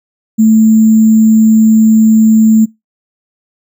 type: tone with sample-and-hold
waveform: sine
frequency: 220 Hz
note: A3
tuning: in tune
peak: -3 dBFS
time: 0.38-2.66 s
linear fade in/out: 20 ms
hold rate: 7350 Hz
effects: noise-tail reverb RT60 0.2 s tail -25 dB re dry